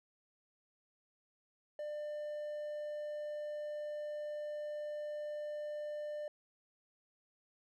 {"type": "tone", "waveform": "triangle", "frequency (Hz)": 597, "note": "D5", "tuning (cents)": 28, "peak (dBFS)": -37, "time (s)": [1.79, 6.28], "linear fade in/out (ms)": 2, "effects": []}